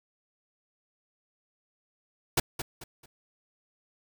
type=noise with echo; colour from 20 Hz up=pink; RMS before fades=-24 dBFS; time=2.37-2.4 s; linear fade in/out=5 ms; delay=220 ms; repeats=3; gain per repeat=-10 dB; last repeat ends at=3.06 s; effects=none